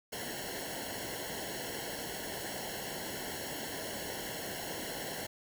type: noise with comb filter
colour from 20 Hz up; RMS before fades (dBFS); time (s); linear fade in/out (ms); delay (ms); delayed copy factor
pink; -40; 0.12-5.27; 10; 0.82; -0.95
effects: none